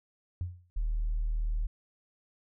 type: tone with exponential decay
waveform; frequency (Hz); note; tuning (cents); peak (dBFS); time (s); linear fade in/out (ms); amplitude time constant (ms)
sine; 88.9; F2; +31; -27; 0.41-0.7; 0; 61
type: tone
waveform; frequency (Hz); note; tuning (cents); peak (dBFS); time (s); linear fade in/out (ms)
sine; 38.89; D#1; 0; -26; 0.76-1.67; 10
effects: tanh soft clip ceiling -24 dBFS